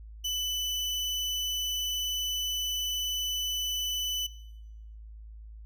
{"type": "tone", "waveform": "30% pulse", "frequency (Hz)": 2993, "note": "F#7", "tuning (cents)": 19, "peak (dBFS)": -26, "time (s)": [0.24, 4.27], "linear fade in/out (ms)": 10, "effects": ["noise-tail reverb RT60 1.0 s tail -21 dB re dry", "added 54 Hz sine -43 dBFS peak until 5.65 s"]}